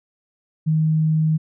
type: tone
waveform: sine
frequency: 157.1 Hz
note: D#3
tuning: 17 cents sharp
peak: -15 dBFS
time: 0.66-1.38 s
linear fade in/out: 20 ms
effects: none